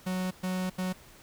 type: tone bursts at uneven times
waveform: 45% pulse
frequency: 184.6 Hz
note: F#3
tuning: 4 cents flat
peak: -29 dBFS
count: 3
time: 0.06-0.31 / 0.43-0.7 / 0.78-0.93 s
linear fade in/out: 10 ms
effects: pink hiss -54 dBFS RMS until 1.22 s